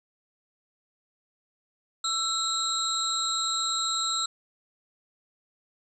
sine tone cluster, 1332 / 3817 / 4081 / 7600 Hz, E6 / A#7 / C8 / A#8, +18 / +40 / -44 / +33 cents, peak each -31 dBFS, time 2.04-4.26 s, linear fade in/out 5 ms, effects none

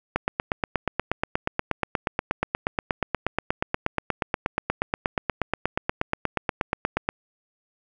click train, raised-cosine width 0.5 ms, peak -7 dBFS, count 59, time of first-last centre 0.16-7.09 s, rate 8.37 Hz, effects none

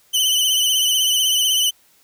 sawtooth tone with vibrato, 3021 Hz, F#7, 35 cents sharp, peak -12 dBFS, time 0.13-1.71 s, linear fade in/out 20 ms, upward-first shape sine, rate 16 Hz, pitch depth 50 cents each way, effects white hiss -56 dBFS RMS until 2.03 s

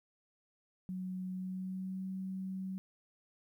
sine tone with pitch glide, 185 to 189.21 Hz, F#3 to F#3, 0 to +39 cents, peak -37 dBFS, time 0.89-2.78 s, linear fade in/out 0 ms, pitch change +39 cents, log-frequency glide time 1.31-2.08 s, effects 12-bit

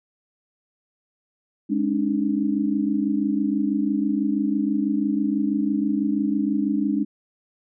sine chord, Ab suspended fourth, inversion none, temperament equal with one note detuned, 207.7 / 277.2 / 303.3 Hz, Ab3 / Db4 / Eb4, 0 / 0 / -44 cents, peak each -24 dBFS, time 1.69-7.05 s, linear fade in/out 20 ms, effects none

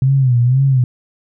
sine tone with vibrato, 128.2 Hz, C3, 35 cents flat, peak -9 dBFS, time 0.02-0.84 s, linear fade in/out 2 ms, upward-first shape sine, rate 2 Hz, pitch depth 120 cents each way, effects none

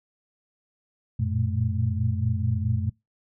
sine tone cluster, 91.5 / 114.6 / 119.2 / 215.1 Hz, F#2 / A#2 / A#2 / A3, -19 / -29 / +39 / -39 cents, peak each -26 / -27 / -29 / -33 dBFS, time 1.19-2.9 s, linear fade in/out 10 ms, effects noise-tail reverb RT60 0.2 s tail -23 dB re dry

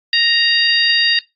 harmonic tone with a mistuned harmonic, 932.3 Hz, A#5, in tune, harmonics 2 / 3 / 4 / 5, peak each -17 / -17 / -17 / -17 dBFS, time 0.13-1.19 s, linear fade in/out 2 ms, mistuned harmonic 5, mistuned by +26 cents, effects noise-tail reverb RT60 0.2 s tail -22 dB re dry + AAC 48 kbps

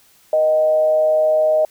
sine tone with frequency modulation, 622.3 Hz, D#5, in tune, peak -12 dBFS, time 0.33-1.65 s, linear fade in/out 2 ms, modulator 148 Hz, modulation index 0.31, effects white hiss -53 dBFS RMS until 1.7 s

